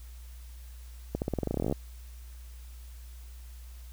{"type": "accelerating click train", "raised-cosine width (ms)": 2, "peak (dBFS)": -16, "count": 18, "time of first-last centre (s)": [1.15, 1.725], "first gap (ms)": 69, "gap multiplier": 0.9, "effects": ["added 60 Hz sine -43 dBFS peak until 3.92 s", "white hiss -58 dBFS RMS until 3.92 s"]}